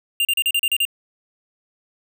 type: tone bursts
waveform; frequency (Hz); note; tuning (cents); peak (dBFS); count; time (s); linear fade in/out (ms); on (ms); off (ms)
square; 2794; F7; 0; -17; 8; 0.2-0.852; 2; 50; 36
effects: none